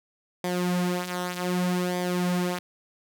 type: tone with flanger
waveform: sawtooth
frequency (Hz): 179.3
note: F3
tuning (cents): +46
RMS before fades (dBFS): -27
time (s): 0.44-2.59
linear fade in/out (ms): 2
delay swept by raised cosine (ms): 0.72 to 6.02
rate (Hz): 0.65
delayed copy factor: -0.65
effects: none